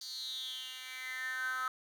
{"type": "tone with high-pass filter sweep", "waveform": "10% pulse", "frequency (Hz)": 257.4, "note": "C4", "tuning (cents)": -28, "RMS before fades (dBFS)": -40, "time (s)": [0.01, 1.68], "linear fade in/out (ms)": 2, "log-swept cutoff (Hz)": [4800, 1300], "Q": 8.9, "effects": []}